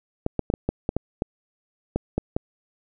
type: clicks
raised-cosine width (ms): 2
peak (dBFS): -9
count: 11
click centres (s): 0.264 / 0.393 / 0.501 / 0.539 / 0.69 / 0.891 / 0.966 / 1.221 / 1.96 / 2.18 / 2.365
effects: none